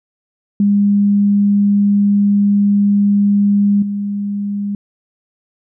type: tone with level steps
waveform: sine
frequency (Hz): 202.7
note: G#3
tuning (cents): -42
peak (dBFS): -9 / -17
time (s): 0.6-4.75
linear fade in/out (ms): 2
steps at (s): 3.82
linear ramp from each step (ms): 5
effects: none